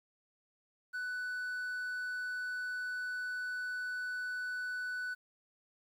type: tone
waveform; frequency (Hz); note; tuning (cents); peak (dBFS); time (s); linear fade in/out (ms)
triangle; 1491; F#6; +13; -34; 0.93-5.15; 20
effects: 11-bit